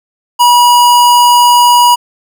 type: tone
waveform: square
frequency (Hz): 968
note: B5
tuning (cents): -35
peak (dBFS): -4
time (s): 0.39-1.96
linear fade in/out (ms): 20
effects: none